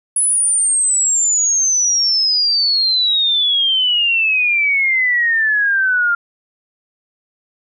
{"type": "exponential sweep", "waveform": "sine", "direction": "down", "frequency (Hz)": [10320, 1390], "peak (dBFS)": -12, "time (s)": [0.16, 6.15], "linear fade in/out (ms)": 5, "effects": []}